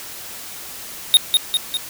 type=tone with echo; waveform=square; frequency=3718 Hz; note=A#7; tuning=5 cents flat; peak=-7 dBFS; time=1.14-1.17 s; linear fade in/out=0 ms; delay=200 ms; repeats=3; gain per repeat=-4 dB; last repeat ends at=1.77 s; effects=white hiss -34 dBFS RMS until 1.89 s